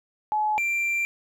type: tone pair in turn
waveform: sine / triangle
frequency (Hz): 852 / 2362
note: G#5 / D7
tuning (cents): +44 / +9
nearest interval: octave + tritone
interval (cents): 1765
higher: second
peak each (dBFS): -21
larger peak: neither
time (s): 0.32-0.58 / 0.58-1.05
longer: second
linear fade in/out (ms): 0
effects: none